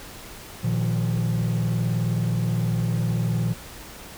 triangle chord, Bb suspended fourth, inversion none, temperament just, 116.54 / 155.39 / 174.81 Hz, Bb2 / Eb3 / F3, 0 / -2 / +2 cents, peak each -20 / -24 / -23 dBFS, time 0.63-3.54 s, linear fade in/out 20 ms, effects tanh soft clip ceiling -16 dBFS + pink hiss -41 dBFS RMS until 4.17 s

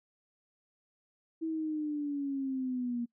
sine linear sweep, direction down, 325.6 to 235.4 Hz, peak -31 dBFS, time 1.41-3.06 s, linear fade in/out 20 ms, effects noise-tail reverb RT60 0.1 s tail -23 dB re dry

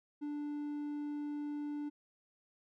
triangle tone, 293.7 Hz, D4, in tune, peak -35 dBFS, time 0.21-1.9 s, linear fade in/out 20 ms, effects none

